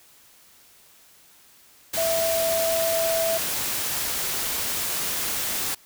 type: tone in noise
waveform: sine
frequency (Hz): 659.3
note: E5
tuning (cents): 0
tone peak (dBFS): -22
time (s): 1.97-3.38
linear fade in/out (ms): 10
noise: white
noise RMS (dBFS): -27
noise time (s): 1.93-5.75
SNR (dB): +2
effects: white hiss -54 dBFS RMS until 5.85 s